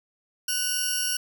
15% pulse tone cluster, 1490 / 2811 / 5580 Hz, F#6 / F7 / F8, +12 / +11 / -2 cents, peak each -25 / -25 / -21 dBFS, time 0.48-1.17 s, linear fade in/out 5 ms, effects none

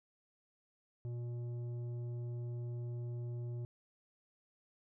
sine tone with tanh clipping, 120 Hz, B2, 49 cents flat, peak -40 dBFS, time 1.05-3.65 s, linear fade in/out 0 ms, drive 9 dB, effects none

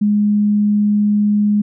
sine tone, 207.7 Hz, G#3, in tune, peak -11 dBFS, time 0.01-1.62 s, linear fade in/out 10 ms, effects none

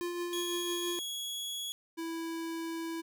square tone with tremolo, 349.2 Hz, F4, in tune, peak -33 dBFS, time 0.01-0.99 s, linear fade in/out 0 ms, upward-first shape triangle, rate 6 Hz, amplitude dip 40%
sawtooth tone with pitch glide, 3322 to 3351 Hz, G#7 to G#7, 0 to +15 cents, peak -33 dBFS, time 0.33-1.72 s, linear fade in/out 0 ms, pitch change +15 cents, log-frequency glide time 0.68-1.44 s
square tone, 329.6 Hz, E4, in tune, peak -36 dBFS, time 1.97-3.02 s, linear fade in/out 20 ms
effects none

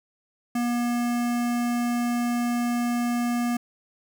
square tone with notch filter, 240 Hz, B3, 49 cents flat, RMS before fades -25 dBFS, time 0.55-3.57 s, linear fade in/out 5 ms, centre 3800 Hz, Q 1.9, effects none

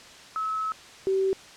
sine tone pair in turn, 1293 / 384.4 Hz, E6 / G4, -34 / -34 cents, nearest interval octave + major sixth, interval 2100 cents, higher first, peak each -26 / -21 dBFS, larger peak second, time 0.36-0.72 / 1.07-1.33 s, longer first, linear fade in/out 0 ms, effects white hiss -47 dBFS RMS until 1.56 s + low-pass 6000 Hz 12 dB/octave

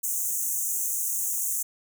pink high-pass noise, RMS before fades -28 dBFS, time 0.03-1.63 s, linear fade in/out 10 ms, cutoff 6200 Hz, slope 96 dB/octave, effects none

